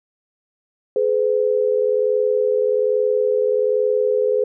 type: tone pair together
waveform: sine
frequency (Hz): 423.8 / 505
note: G#4 / B4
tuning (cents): +35 / +39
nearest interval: minor third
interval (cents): 304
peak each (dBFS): -18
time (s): 0.96-4.44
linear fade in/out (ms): 2
effects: none